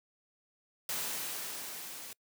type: noise with level ramp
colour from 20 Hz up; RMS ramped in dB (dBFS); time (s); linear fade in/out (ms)
white; -35 to -46; 0.89-2.13; 2
effects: noise-tail reverb RT60 0.1 s tail -26 dB re dry + high-pass 150 Hz 12 dB/octave